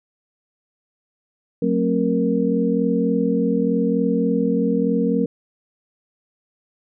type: tone cluster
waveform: sine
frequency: 183.8 / 224.7 / 268.1 / 468 Hz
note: F#3 / A3 / C4 / A#4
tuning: -11 / +37 / +42 / +7 cents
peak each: -22 dBFS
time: 1.62-5.26 s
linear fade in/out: 5 ms
effects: none